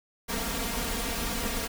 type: noise with comb filter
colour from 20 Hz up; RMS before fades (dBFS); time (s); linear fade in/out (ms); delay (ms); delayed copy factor
pink; -31; 0.28-1.68; 20; 4.3; +0.9
effects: none